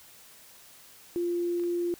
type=tone; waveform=sine; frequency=347.5 Hz; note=F4; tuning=9 cents flat; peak=-26 dBFS; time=1.16-1.94 s; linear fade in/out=0 ms
type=clicks; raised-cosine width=0.3 ms; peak=-35 dBFS; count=2; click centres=1.597 / 1.637 s
effects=white hiss -53 dBFS RMS until 1.99 s